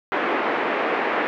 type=band-pass noise; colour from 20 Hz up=pink; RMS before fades=-23 dBFS; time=0.12-1.27 s; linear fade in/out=0 ms; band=310 to 2300 Hz; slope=24 dB/octave; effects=none